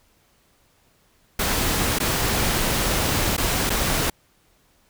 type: noise with dropouts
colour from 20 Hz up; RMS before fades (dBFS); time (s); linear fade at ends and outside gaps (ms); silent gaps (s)
pink; -22; 1.39-4.1; 5; 1.987-2 / 3.367-3.378 / 3.696-3.702
effects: pink hiss -61 dBFS RMS until 4.89 s